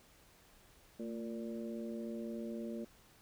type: harmonic tone with a mistuned harmonic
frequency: 116.54 Hz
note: A#2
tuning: in tune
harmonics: 2 / 3 / 4 / 5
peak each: -41 / -46 / -49 / -49 dBFS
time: 0.99-2.85 s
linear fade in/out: 10 ms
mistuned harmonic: 2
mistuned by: -48 cents
effects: pink hiss -64 dBFS RMS until 3.21 s